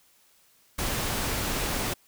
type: noise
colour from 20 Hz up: pink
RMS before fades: -29 dBFS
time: 0.78-1.94 s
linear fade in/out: 10 ms
effects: white hiss -62 dBFS RMS until 2.07 s